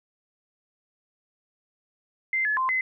sine tone with pitch steps, 2081 / 1711 / 1042 / 2043 Hz, C7 / A6 / C6 / C7, -10 / -49 / -7 / -42 cents, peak -22 dBFS, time 2.33-2.81 s, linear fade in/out 2 ms, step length 120 ms, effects none

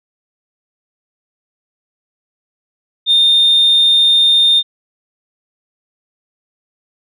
sine tone, 3637 Hz, A#7, 43 cents flat, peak -6 dBFS, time 3.06-4.63 s, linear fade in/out 50 ms, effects tanh soft clip ceiling -4 dBFS

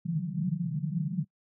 white band-pass noise, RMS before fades -31 dBFS, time 0.05-1.25 s, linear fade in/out 10 ms, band 140 to 190 Hz, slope 96 dB/octave, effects noise-tail reverb RT60 0.1 s tail -25 dB re dry

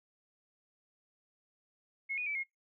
sine tone with pitch steps, 2174 / 2466 / 2309 / 2150 Hz, C#7 / D#7 / D7 / C7, -34 / -16 / -30 / +47 cents, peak -33 dBFS, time 2.09-2.438 s, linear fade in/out 20 ms, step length 87 ms, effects noise-tail reverb RT60 0.2 s tail -26 dB re dry

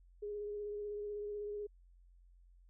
sine tone with vibrato, 414.4 Hz, G#4, 4 cents flat, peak -39 dBFS, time 0.22-1.67 s, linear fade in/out 10 ms, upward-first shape sine, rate 16 Hz, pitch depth 19 cents each way, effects added 44 Hz sine -60 dBFS peak until 2.69 s

